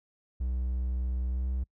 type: tone with pitch glide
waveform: triangle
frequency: 62.6 to 63.99 Hz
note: B1 to C2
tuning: +24 to -38 cents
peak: -26 dBFS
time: 0.4-1.64 s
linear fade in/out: 10 ms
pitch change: +38 cents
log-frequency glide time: 1.29-1.47 s
effects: noise-tail reverb RT60 0.1 s tail -26 dB re dry